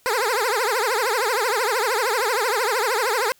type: tone with vibrato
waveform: 15% pulse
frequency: 462.8 Hz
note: A#4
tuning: 13 cents flat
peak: -13 dBFS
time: 0.06-3.32 s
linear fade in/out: 0 ms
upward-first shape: triangle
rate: 13 Hz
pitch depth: 270 cents each way
effects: white hiss -58 dBFS RMS until 3.39 s